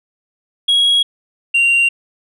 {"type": "tone pair in turn", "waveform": "sine", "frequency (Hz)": [3311, 2765], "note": ["G#7", "F7"], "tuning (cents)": [-6, -18], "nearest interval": "minor third", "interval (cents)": 312, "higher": "first", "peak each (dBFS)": -7, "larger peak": "neither", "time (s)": [[0.68, 1.03], [1.54, 1.89]], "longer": "neither", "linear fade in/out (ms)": 10, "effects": ["tanh soft clip ceiling -9 dBFS"]}